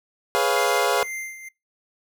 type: chord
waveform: 25% pulse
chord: C# dominant seventh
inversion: second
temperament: equal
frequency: 415.3 / 493.9 / 554.4 / 698.5 Hz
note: G#4 / B4 / C#5 / E#5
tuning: 0 / 0 / 0 / 0 cents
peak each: -21 dBFS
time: 0.35-1.03 s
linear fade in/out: 0 ms
type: tone with tremolo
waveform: square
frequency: 2091 Hz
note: C7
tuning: 2 cents flat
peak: -29 dBFS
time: 0.56-1.49 s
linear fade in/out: 10 ms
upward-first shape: sine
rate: 2.1 Hz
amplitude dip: 70%
effects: noise-tail reverb RT60 0.2 s tail -21 dB re dry